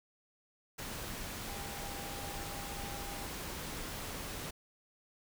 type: tone in noise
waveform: sine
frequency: 802 Hz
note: G5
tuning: 39 cents sharp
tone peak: -48 dBFS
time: 1.49-3.27 s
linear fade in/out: 10 ms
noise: pink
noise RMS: -42 dBFS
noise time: 0.78-4.51 s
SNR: -9 dB
effects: none